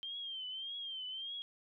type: tone with vibrato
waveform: sine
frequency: 3157 Hz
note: G7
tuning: 12 cents sharp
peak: -40 dBFS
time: 0.03-1.42 s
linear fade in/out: 0 ms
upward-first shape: triangle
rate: 1.7 Hz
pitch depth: 100 cents each way
effects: none